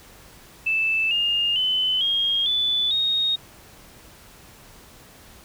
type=tone with pitch steps; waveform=sine; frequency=2637 / 2826 / 3029 / 3247 / 3480 / 3729 Hz; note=E7 / F7 / F#7 / G#7 / A7 / A#7; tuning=0 / +20 / +40 / -40 / -20 / 0 cents; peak=-19 dBFS; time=0.66-3.36 s; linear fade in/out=10 ms; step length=450 ms; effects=pink hiss -48 dBFS RMS until 5.44 s